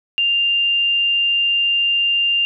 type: tone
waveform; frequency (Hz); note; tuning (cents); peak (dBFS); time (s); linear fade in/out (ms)
sine; 2794; F7; 0; -14; 0.18-2.45; 0
effects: none